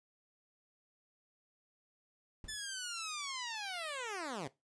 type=noise with exponential decay; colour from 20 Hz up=brown; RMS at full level=-45 dBFS; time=2.44-2.66 s; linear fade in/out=2 ms; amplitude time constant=47 ms
type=linear sweep; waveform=10% pulse; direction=down; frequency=1760 to 120.8 Hz; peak=-31 dBFS; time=2.48-4.48 s; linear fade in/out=10 ms
effects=noise-tail reverb RT60 0.2 s tail -18 dB re dry + resampled to 22050 Hz